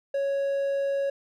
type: tone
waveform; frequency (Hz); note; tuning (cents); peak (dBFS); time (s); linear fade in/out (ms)
triangle; 554.4; C#5; 0; -22; 0.14-1.1; 5
effects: none